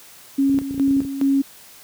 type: tone with tremolo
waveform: sine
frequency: 274.5 Hz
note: C#4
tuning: 17 cents flat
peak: -14 dBFS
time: 0.38-1.42 s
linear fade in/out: 10 ms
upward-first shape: square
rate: 2.4 Hz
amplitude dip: 70%
type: clicks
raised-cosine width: 3 ms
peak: -20 dBFS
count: 12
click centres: 0.496 / 0.544 / 0.576 / 0.616 / 0.709 / 0.744 / 0.778 / 0.878 / 0.909 / 0.966 / 1.018 / 1.049 s
effects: white hiss -45 dBFS RMS until 1.83 s + high-pass 60 Hz 12 dB/octave